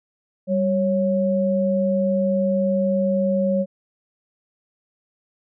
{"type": "tone pair together", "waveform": "sine", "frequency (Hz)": [195, 551.5], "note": ["G3", "C#5"], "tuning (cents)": [-9, -9], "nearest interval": "octave + tritone", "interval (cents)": 1800, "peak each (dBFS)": -20, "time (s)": [0.47, 3.66], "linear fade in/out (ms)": 50, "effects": []}